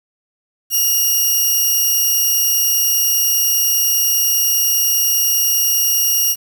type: tone pair together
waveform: 10% pulse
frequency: 2845 / 5690 Hz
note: F7 / F8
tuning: +31 / +31 cents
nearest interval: octave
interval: 1200 cents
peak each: -11 dBFS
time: 0.7-6.36 s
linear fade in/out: 50 ms
effects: 7-bit